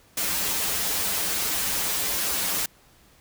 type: noise with comb filter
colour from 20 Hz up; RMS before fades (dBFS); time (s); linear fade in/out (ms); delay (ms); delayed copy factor
white; -26; 0.17-2.66; 5; 8.1; -0.9
effects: pink hiss -57 dBFS RMS until 3.2 s